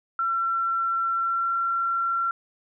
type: tone with pitch glide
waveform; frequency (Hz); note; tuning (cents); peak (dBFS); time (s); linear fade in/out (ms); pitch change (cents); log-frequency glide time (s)
sine; 1354 to 1363.4; E6 to F6; +46 to -42; -22; 0.19-2.31; 2; +12; 1.16-1.52
effects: none